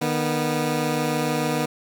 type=tone pair together; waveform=15% pulse; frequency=153.52 / 243.7 Hz; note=D#3 / B3; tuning=-23 / -23 cents; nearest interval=minor sixth; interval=800 cents; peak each=-18 dBFS; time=0.01-1.66 s; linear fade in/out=10 ms; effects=none